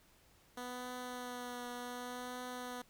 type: tone with vibrato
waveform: 10% pulse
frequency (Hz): 246.9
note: B3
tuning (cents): 0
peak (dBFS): -34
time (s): 0.57-2.82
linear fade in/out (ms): 5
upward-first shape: triangle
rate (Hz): 0.67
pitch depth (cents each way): 22
effects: pink hiss -67 dBFS RMS until 2.89 s